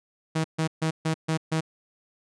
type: tone bursts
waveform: sawtooth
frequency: 159.5 Hz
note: D#3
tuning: 43 cents sharp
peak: -19 dBFS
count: 6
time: 0.35-1.608 s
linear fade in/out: 10 ms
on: 93 ms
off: 140 ms
effects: resampled to 22050 Hz